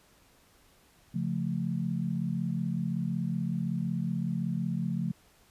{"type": "chord", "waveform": "sine", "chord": "Db augmented", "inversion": "none", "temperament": "equal", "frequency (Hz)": [138.59, 174.61, 220], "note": ["Db3", "F3", "A3"], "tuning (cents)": [0, 0, 0], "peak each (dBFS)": [-34, -31, -34], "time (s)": [1.14, 5.12], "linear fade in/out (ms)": 10, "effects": ["pink hiss -62 dBFS RMS until 5.5 s", "resampled to 32000 Hz"]}